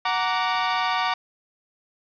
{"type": "chord", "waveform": "sawtooth", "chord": "Gb augmented", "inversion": "none", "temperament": "equal with one note detuned", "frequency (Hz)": [740, 932.3, 1161.8], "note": ["Gb5", "Bb5", "D6"], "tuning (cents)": [0, 0, -19], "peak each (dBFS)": -22, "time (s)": [0.05, 1.14], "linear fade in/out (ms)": 5, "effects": ["resampled to 11025 Hz", "7-bit"]}